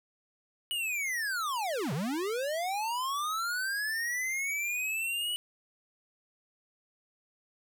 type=linear two-way sweep; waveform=square; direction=down then up; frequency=2960 to 124.8 to 2960 Hz; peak=-31 dBFS; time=0.71-5.36 s; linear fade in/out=0 ms; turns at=1.93 s; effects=none